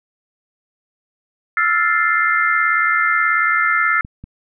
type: chord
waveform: sine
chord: F major seventh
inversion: third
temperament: equal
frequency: 1318.5 / 1396.9 / 1760 / 2093 Hz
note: E6 / F6 / A6 / C7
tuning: 0 / 0 / 0 / 0 cents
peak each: -19 dBFS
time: 1.57-4.01 s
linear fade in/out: 2 ms
type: clicks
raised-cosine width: 5 ms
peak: -21 dBFS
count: 2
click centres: 4.049 / 4.24 s
effects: none